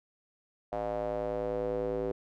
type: tone with band-pass filter sweep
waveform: square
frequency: 55 Hz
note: A1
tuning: in tune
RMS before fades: -33 dBFS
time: 0.72-2.12 s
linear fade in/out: 5 ms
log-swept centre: 660 to 440 Hz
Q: 4.6
effects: none